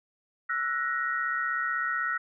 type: tone cluster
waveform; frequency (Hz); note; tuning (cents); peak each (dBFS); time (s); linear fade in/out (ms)
sine; 1332 / 1468 / 1886; E6 / F#6 / A#6; +18 / -14 / +20; -31; 0.49-2.18; 10
effects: none